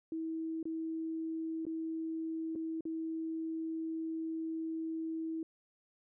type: tone with dropouts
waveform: sine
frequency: 323.1 Hz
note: E4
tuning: 35 cents flat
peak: -35 dBFS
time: 0.12-5.43 s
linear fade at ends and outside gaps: 2 ms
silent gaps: 0.629-0.654 / 1.653-1.666 / 2.553-2.558 / 2.808-2.853 s
effects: none